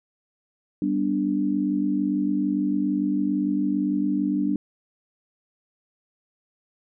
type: chord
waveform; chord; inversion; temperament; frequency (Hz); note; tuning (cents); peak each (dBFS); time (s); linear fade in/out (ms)
sine; G major; none; equal; 196 / 246.9 / 293.7; G3 / B3 / D4; 0 / 0 / 0; -26 / -28 / -23; 0.82-4.56; 2
effects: none